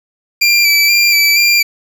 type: tone with vibrato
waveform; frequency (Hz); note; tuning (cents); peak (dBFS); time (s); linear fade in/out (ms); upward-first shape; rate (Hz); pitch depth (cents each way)
25% pulse; 2349; D7; 0; -4; 0.41-1.63; 10; square; 2.1; 25
effects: 7-bit